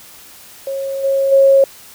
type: tone with level steps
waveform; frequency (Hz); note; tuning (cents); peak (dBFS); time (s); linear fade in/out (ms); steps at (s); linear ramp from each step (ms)
sine; 545; C#5; -29; -19 / -12 / -6; 0.67-1.64; 2; 1.03 / 1.31; 20
effects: white hiss -40 dBFS RMS until 1.94 s